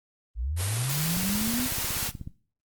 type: linear sweep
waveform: sine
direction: up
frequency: 50 to 259.8 Hz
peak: -27 dBFS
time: 0.35-1.69 s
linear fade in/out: 50 ms
type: noise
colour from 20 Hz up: white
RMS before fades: -30 dBFS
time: 0.56-2.12 s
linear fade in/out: 50 ms
type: click train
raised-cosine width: 5 ms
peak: -24 dBFS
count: 19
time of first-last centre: 1.17-2.274 s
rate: 16.3 Hz
effects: noise-tail reverb RT60 0.4 s tail -18 dB re dry + Opus 32 kbps